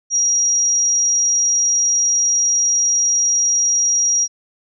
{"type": "tone", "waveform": "sine", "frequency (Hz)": 5710, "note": "F8", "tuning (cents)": 37, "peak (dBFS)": -13, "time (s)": [0.1, 4.28], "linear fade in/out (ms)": 50, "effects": []}